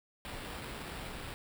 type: noise with sample-and-hold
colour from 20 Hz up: pink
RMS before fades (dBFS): -43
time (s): 0.25-1.34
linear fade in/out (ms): 0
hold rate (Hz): 6300
effects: none